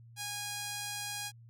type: tone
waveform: 5% pulse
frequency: 822 Hz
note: G#5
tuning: 18 cents flat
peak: -25 dBFS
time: 0.16-1.32 s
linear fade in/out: 50 ms
effects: added 116 Hz sine -52 dBFS peak until 1.49 s